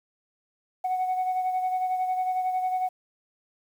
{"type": "beating tone pair", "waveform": "sine", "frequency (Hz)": [740, 751], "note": ["F#5", "F#5"], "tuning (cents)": [0, 26], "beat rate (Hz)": 11, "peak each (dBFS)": [-23, -32], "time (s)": [0.84, 2.89], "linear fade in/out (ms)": 10, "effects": ["tanh soft clip ceiling -21 dBFS", "9-bit"]}